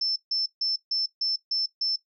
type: tone bursts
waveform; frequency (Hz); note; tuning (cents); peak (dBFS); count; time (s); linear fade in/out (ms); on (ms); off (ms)
sine; 5310; E8; +12; -23; 7; 0.01-1.96; 5; 150; 150
effects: noise-tail reverb RT60 0.1 s tail -17 dB re dry